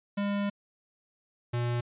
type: tone pair in turn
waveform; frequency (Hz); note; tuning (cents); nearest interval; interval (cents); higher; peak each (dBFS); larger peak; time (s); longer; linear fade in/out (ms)
square; 202.2 / 120.23; G#3 / B2; -46 / -46; major sixth; 900; first; -28; neither; 0.17-0.5 / 1.53-1.81; first; 10
effects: resampled to 8000 Hz